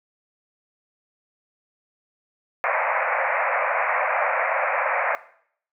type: band-pass noise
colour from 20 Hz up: pink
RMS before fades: -23 dBFS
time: 2.64-5.15 s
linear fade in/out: 0 ms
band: 520 to 2400 Hz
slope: 96 dB/octave
effects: noise-tail reverb RT60 0.6 s tail -17 dB re dry